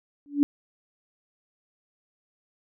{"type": "tone with exponential growth", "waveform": "sine", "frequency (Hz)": 287.3, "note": "D4", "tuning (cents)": -38, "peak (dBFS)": -13, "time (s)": [0.26, 0.43], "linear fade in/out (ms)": 0, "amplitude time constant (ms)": 36, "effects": []}